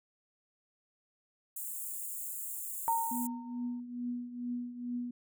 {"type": "high-pass noise", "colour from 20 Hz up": "white", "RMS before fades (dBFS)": -40, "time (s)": [1.56, 3.27], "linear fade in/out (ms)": 5, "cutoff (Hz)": 7000, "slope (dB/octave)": 96}
{"type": "tone with exponential decay", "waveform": "sine", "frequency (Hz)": 918, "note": "A#5", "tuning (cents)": -27, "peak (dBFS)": -25, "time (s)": [2.88, 3.8], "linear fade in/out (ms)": 0, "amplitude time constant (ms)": 200}
{"type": "tone with tremolo", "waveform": "sine", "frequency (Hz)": 243.5, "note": "B3", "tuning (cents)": -24, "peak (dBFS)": -32, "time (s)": [3.11, 5.11], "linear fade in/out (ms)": 5, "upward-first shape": "triangle", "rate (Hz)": 2.3, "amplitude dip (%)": 75}
{"effects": []}